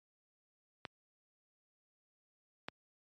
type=clicks; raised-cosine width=0.3 ms; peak=-23 dBFS; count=2; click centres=0.852 / 2.685 s; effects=high-pass 100 Hz 12 dB/octave + MP3 48 kbps